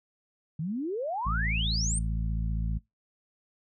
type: exponential sweep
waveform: sine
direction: up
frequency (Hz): 146.83 to 9190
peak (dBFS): -29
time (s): 0.59-1.99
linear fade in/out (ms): 5
type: harmonic tone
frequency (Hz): 55.3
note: A1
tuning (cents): +9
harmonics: 1 / 2 / 3 / 4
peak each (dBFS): -28 / -35 / -36 / -43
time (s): 1.25-2.79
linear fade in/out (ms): 20
effects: noise-tail reverb RT60 0.2 s tail -24 dB re dry